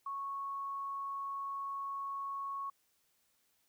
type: tone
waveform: sine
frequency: 1105 Hz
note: C#6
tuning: 6 cents flat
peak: -37 dBFS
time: 0.06-2.7 s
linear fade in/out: 5 ms
effects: white hiss -75 dBFS RMS until 3.68 s